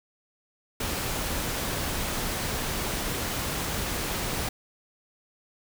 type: noise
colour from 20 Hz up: pink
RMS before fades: -30 dBFS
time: 0.8-4.49 s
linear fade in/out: 5 ms
effects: none